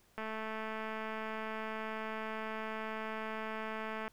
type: click train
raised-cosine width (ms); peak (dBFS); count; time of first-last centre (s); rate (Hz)
0.5; -26; 855; 0.18-4.08; 219
effects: pink hiss -68 dBFS RMS until 4.12 s

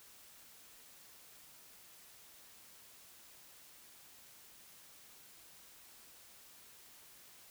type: silence
effects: white hiss -59 dBFS RMS until 7.5 s

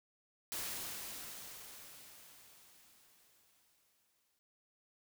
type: noise with exponential decay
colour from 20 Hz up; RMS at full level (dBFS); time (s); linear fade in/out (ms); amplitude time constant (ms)
white; -40; 0.52-4.39; 0; 840
effects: none

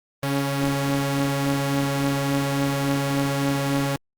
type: tone pair together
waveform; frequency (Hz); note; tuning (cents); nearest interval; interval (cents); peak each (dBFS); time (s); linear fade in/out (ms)
sawtooth; 140.37 / 277.2; C#3 / C#4; +22 / 0; octave; 1178; -20; 0.23-3.96; 2
effects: Opus 32 kbps

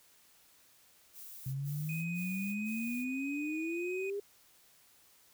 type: noise bursts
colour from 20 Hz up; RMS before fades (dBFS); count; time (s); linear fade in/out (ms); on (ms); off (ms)
violet; -49; 4; 1.13-3.059; 50; 420; 83
type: exponential sweep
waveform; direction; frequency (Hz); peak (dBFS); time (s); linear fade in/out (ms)
sine; up; 130.81 to 410; -34; 1.46-4.2; 5
type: tone with vibrato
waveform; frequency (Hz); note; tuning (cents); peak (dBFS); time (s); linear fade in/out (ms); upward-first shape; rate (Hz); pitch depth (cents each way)
triangle; 2489; D#7; 0; -39; 1.89-4.1; 2; triangle; 1.6; 18
effects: white hiss -64 dBFS RMS until 5.33 s

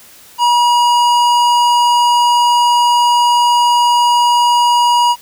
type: tone with hard clipping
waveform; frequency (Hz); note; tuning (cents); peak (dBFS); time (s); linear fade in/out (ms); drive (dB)
triangle; 961; B5; -48; -10; 0.38-5.16; 50; 18
effects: white hiss -41 dBFS RMS until 5.21 s

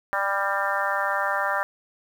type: harmonic tone with a mistuned harmonic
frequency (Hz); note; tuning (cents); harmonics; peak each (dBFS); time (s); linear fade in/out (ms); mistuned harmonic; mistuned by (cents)
197.6; G3; +14; 3 / 4 / 5 / 6 / 7 / 8 / 9; -30 / -30 / -30 / -30 / -30 / -30 / -30; 0.13-1.63; 0; 9; +25
effects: 8-bit

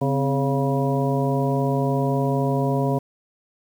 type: harmonic tone with a mistuned harmonic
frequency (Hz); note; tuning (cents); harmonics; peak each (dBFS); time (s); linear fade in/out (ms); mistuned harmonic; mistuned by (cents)
138.59; C#3; 0; 1 / 2 / 3 / 4 / 5 / 7; -22 / -25 / -27 / -28 / -29 / -30; 0.01-2.99; 10; 2; -96
effects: 8-bit

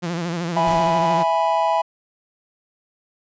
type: tone with vibrato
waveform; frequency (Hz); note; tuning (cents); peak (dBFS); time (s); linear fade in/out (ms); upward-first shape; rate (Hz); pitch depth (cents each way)
sawtooth; 170.8; F3; -38; -19; 0.02-1.24; 20; sine; 13; 79
type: chord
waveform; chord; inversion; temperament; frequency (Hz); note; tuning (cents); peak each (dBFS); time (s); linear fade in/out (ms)
triangle; E major; none; equal; 659.3 / 830.6 / 987.8; E5 / G#5 / B5; 0 / 0 / 0; -19; 0.56-1.82; 10
type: noise with exponential decay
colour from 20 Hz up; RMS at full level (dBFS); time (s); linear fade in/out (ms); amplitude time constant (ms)
pink; -32; 0.67-1.78; 5; 240
effects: resampled to 16000 Hz

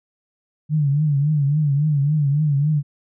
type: tone with vibrato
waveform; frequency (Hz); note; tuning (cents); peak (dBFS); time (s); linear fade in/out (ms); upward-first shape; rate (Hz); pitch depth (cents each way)
sine; 146.5; D3; -4; -15; 0.69-2.83; 50; triangle; 3.6; 120
effects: none

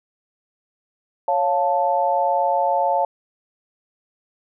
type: chord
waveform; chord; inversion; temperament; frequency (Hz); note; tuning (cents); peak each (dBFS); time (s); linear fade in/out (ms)
sine; Db augmented; none; equal with one note detuned; 554.4 / 701.7 / 880; Db5 / F5 / A5; 0 / +8 / 0; -22 / -21 / -20; 1.28-3.05; 2
effects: none

